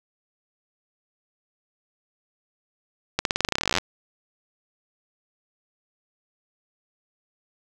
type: accelerating click train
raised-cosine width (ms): 0.2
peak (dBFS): -4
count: 22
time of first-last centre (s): 3.19-3.784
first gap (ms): 62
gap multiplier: 0.91
effects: none